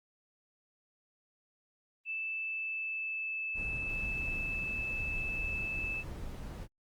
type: tone with pitch glide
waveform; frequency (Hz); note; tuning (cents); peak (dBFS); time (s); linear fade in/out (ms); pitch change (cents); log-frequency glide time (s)
sine; 2637 to 2622; E7 to E7; 0 to -10; -34; 2.05-6.04; 50; -10; 2.31-3.38
type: noise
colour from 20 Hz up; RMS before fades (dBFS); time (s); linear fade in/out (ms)
brown; -41; 3.54-6.68; 50
effects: Opus 32 kbps